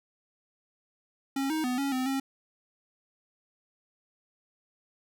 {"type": "tone with pitch steps", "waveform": "square", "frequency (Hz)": [272.5, 314.4, 250, 277.5, 257.1, 270.2], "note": ["C#4", "D#4", "B3", "C#4", "C4", "C#4"], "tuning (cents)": [-29, 18, 21, 2, -30, -44], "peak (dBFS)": -28, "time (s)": [1.36, 2.2], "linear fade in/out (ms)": 5, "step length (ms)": 140, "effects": []}